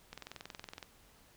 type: click train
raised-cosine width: 0.2 ms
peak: -27 dBFS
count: 16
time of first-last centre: 0.13-0.828 s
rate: 21.5 Hz
effects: pink hiss -63 dBFS RMS until 1.36 s